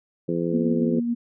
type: harmonic tone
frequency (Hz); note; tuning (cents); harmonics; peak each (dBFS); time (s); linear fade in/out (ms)
85.1; F2; -44; 2 / 3 / 4 / 5 / 6; -27 / -30 / -27 / -29 / -31; 0.28-1; 10
type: tone with tremolo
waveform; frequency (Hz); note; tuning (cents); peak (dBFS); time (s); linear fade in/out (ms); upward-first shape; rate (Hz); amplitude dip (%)
sine; 236.7; A#3; +27; -20; 0.52-1.15; 20; sine; 7.1; 35
effects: none